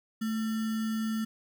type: tone with sample-and-hold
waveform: sine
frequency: 220.4 Hz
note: A3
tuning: 3 cents sharp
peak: -28 dBFS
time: 0.21-1.25 s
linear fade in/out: 10 ms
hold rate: 1575 Hz
effects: none